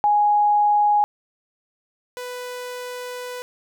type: tone pair in turn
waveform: sine / sawtooth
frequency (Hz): 830.6 / 495.7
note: G#5 / B4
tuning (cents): 0 / +6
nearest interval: major sixth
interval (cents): 894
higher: first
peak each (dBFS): -14 / -26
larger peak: first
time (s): 0.04-1.04 / 2.17-3.42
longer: second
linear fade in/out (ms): 0
effects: none